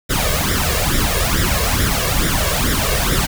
pink noise with flanger, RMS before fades -17 dBFS, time 0.09-3.27 s, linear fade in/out 20 ms, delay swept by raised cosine 0.55 to 1.85 ms, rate 2.3 Hz, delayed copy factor +0.75, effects none

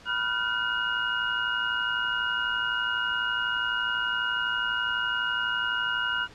sine tone cluster, 979 / 1404 / 1516 / 2871 Hz, B5 / F6 / F#6 / F7, -15 / +9 / +42 / +47 cents, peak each -35 / -29 / -30 / -31 dBFS, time 0.05-6.28 s, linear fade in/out 50 ms, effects pink hiss -50 dBFS RMS until 6.34 s + low-pass 5000 Hz 12 dB/octave

